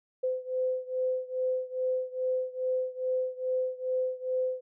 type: beating tone pair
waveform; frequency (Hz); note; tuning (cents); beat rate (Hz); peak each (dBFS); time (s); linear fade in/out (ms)
sine; 511 / 513.4; C5 / C5; -41 / -33; 2.4; -30 / -32; 0.23-4.61; 10
effects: none